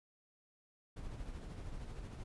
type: noise with tremolo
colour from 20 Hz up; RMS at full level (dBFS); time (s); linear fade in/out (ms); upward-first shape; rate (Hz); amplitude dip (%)
brown; -44; 0.96-2.24; 10; sine; 13; 40
effects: resampled to 24000 Hz